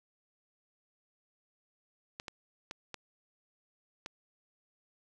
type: clicks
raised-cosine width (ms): 0.2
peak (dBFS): -23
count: 5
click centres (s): 2.199 / 2.282 / 2.711 / 2.943 / 4.061
effects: none